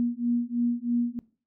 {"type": "beating tone pair", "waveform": "sine", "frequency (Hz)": [237.5, 240.6], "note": ["A#3", "B3"], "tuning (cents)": [33, -45], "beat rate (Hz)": 3.1, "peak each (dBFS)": -27, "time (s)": [0, 1.19], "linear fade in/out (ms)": 0, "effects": ["noise-tail reverb RT60 0.4 s tail -20 dB re dry"]}